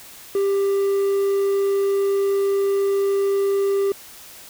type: tone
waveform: triangle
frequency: 395.5 Hz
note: G4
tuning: 15 cents sharp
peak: -15 dBFS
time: 0.35-3.92 s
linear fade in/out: 2 ms
effects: white hiss -42 dBFS RMS until 4.49 s